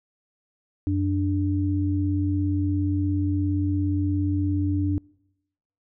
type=tone pair together; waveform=sine; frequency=92.19 / 293.7 Hz; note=F#2 / D4; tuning=-6 / 0 cents; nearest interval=octave + minor sixth; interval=2006 cents; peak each=-23 / -24 dBFS; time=0.87-4.98 s; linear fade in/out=0 ms; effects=noise-tail reverb RT60 0.9 s tail -26 dB re dry